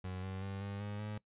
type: tone with pitch steps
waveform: 30% pulse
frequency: 92.5 / 94.99 / 97.55 / 100.18 / 102.87 / 105.64 Hz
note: F#2 / F#2 / G2 / G2 / G#2 / G#2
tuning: 0 / +46 / -8 / +38 / -16 / +30 cents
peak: -37 dBFS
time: 0.04-1.18 s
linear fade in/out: 5 ms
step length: 190 ms
effects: noise-tail reverb RT60 0.1 s tail -21 dB re dry + resampled to 8000 Hz